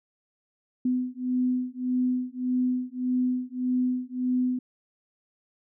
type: beating tone pair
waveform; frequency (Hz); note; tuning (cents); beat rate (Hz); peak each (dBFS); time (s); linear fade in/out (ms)
sine; 251 / 252.7; B3 / B3; +28 / +40; 1.7; -27; 0.85-4.59; 5
effects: none